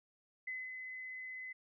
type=tone with ADSR envelope; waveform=sine; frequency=2029 Hz; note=B6; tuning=46 cents sharp; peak=-38 dBFS; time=0.47-1.53 s; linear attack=7 ms; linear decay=210 ms; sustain=-5 dB; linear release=10 ms; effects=none